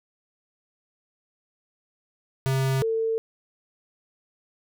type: tone pair in turn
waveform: square / sine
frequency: 133.5 / 449 Hz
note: C3 / A4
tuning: +35 / +35 cents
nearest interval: octave + major sixth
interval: 2100 cents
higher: second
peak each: -22 dBFS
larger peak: neither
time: 2.46-2.82 / 2.82-3.18 s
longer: neither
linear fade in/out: 0 ms
effects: none